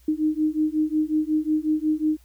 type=beating tone pair; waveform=sine; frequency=306 / 311.5 Hz; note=D#4 / D#4; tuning=-29 / +2 cents; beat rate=5.5 Hz; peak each=-23 dBFS; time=0.08-2.17 s; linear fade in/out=5 ms; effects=added 60 Hz sine -52 dBFS peak until 2.24 s + white hiss -61 dBFS RMS until 2.24 s